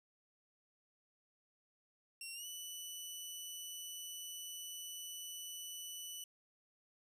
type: tone with pitch glide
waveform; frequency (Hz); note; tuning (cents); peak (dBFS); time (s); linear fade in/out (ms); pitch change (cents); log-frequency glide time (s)
15% pulse; 2741 to 2972; F7 to F#7; -33 to +7; -38; 2.21-6.24; 2; +140; 2.34-2.46
effects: none